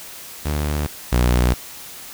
sawtooth tone pair in turn, 74.3 / 61.05 Hz, D2 / B1, +21 / -19 cents, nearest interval minor third, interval 340 cents, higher first, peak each -16 / -10 dBFS, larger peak second, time 0.45-0.87 / 1.12-1.54 s, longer neither, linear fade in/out 10 ms, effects white hiss -37 dBFS RMS until 2.13 s

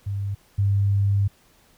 sine tone pair in turn, 99.8 / 99.8 Hz, G2 / G2, +32 / +32 cents, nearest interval unison, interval 0 cents, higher neither, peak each -24 / -17 dBFS, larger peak second, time 0.06-0.35 / 0.58-1.28 s, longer second, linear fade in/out 10 ms, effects pink hiss -58 dBFS RMS until 1.77 s

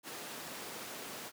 pink high-pass noise, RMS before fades -45 dBFS, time 0.03-1.32 s, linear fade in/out 50 ms, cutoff 260 Hz, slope 12 dB/octave, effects none

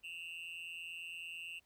triangle tone with amplitude modulation, 2737 Hz, F7, 36 cents flat, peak -38 dBFS, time 0.03-1.6 s, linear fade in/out 20 ms, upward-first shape sine, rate 169 Hz, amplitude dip 100%, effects pink hiss -75 dBFS RMS until 1.65 s

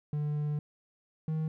triangle tone pair in turn, 148.6 / 157.44 Hz, D3 / D#3, +21 / +21 cents, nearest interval minor second, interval 100 cents, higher second, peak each -27 dBFS, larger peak neither, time 0.13-0.59 / 1.28-1.48 s, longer first, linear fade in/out 2 ms, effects none

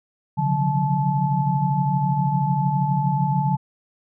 sine tone cluster, 131.8 / 144.4 / 176.2 / 183.2 / 867 Hz, C3 / D3 / F3 / F#3 / A5, +13 / -29 / +16 / -17 / -26 cents, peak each -29 / -21 / -29 / -27 / -23 dBFS, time 0.37-3.57 s, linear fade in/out 20 ms, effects none

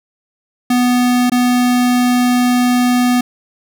square tone with dropouts, 246.9 Hz, B3, in tune, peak -11 dBFS, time 0.7-3.21 s, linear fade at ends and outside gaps 5 ms, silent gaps 1.298-1.318 s, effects none

